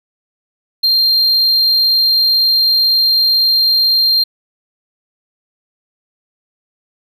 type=tone; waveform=triangle; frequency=4186 Hz; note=C8; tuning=in tune; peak=-8 dBFS; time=0.83-4.24 s; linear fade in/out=10 ms; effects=none